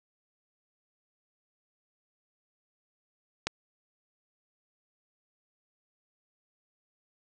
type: click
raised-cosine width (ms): 0.2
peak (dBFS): -11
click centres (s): 3.47
effects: resampled to 22050 Hz + 7-bit